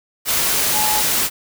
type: tone in noise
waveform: sine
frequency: 853 Hz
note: G#5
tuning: 46 cents sharp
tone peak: -21 dBFS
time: 0.72-1.03 s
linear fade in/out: 50 ms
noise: white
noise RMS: -18 dBFS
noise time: 0.25-1.3 s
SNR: -6 dB
effects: none